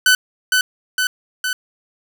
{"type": "tone with echo", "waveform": "sawtooth", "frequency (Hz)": 1505, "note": "F#6", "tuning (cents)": 29, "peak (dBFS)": -6, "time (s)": [0.06, 0.15], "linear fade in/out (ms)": 2, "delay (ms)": 460, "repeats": 3, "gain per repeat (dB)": -3, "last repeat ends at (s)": 1.53, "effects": []}